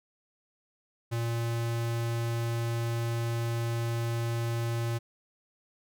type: tone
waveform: square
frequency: 116.54 Hz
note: A#2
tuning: in tune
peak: -29 dBFS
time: 1.11-4.99 s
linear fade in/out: 20 ms
effects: none